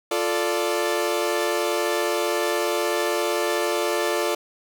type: chord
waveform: sawtooth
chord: D minor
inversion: first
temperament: equal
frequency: 349.2 / 440 / 587.3 Hz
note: F4 / A4 / D5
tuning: 0 / 0 / 0 cents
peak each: -22 dBFS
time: 0.11-4.35 s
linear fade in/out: 5 ms
effects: none